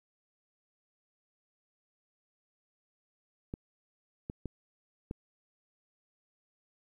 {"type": "clicks", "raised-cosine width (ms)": 3, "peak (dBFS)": -24, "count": 4, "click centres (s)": [3.539, 4.299, 4.457, 5.111], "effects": ["11-bit"]}